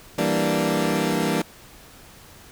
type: chord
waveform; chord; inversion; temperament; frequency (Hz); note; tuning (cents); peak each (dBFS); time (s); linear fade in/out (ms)
20% pulse; E half-diminished seventh; none; equal; 164.81 / 196 / 233.1 / 293.7; E3 / G3 / Bb3 / D4; 0 / 0 / 0 / 0; -21; 0.18-1.42; 5
effects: pink hiss -47 dBFS RMS until 2.51 s